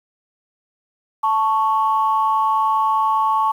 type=tone pair together; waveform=sine; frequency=878.8 / 1108.7 Hz; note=A5 / C#6; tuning=-2 / 0 cents; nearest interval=major third; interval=402 cents; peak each=-17 dBFS; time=1.23-3.52 s; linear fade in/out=10 ms; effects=tanh soft clip ceiling -7 dBFS + 8-bit